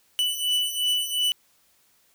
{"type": "beating tone pair", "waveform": "45% pulse", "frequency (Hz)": [2973, 2975.8], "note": ["F#7", "F#7"], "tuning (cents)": [8, 9], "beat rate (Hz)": 2.8, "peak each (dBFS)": [-27, -24], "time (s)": [0.19, 1.32], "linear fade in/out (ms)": 0, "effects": ["white hiss -63 dBFS RMS until 2.14 s"]}